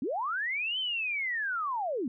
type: linear two-way sweep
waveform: sine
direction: up then down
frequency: 218.1 to 3124 to 218.1 Hz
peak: -29 dBFS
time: 0.02-2.08 s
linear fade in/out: 2 ms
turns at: 0.79 s
effects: none